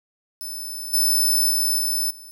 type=tone with level steps; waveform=5% pulse; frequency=5274 Hz; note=E8; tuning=in tune; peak=-24 / -11 / -13 / -15 / -34 dBFS; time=0.41-2.31 s; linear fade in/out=0 ms; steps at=0.93 / 1.5 / 1.78 / 2.1 s; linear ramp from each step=10 ms; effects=none